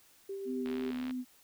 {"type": "tone with tremolo", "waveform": "sine", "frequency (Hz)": 392.1, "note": "G4", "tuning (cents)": 0, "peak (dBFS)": -36, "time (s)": [0.29, 0.91], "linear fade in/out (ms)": 5, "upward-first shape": "sine", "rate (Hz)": 7.4, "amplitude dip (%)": 25}
{"type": "tone with vibrato", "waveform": "sine", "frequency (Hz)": 253.2, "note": "B3", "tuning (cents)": 43, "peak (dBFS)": -34, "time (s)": [0.45, 1.25], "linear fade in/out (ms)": 50, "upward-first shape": "triangle", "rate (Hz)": 3.5, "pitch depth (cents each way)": 19}
{"type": "click train", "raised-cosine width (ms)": 0.3, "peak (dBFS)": -29, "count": 34, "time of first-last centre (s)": [0.66, 1.109], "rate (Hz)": 73.5}
{"effects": ["white hiss -63 dBFS RMS until 1.43 s"]}